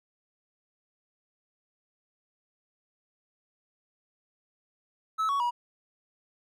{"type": "tone with pitch steps", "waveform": "triangle", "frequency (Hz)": [1300, 1118.7, 962.7], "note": ["E6", "C#6", "B5"], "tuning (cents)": [-24, 15, -45], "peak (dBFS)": -23, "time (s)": [5.18, 5.51], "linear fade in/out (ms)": 20, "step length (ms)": 110, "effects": []}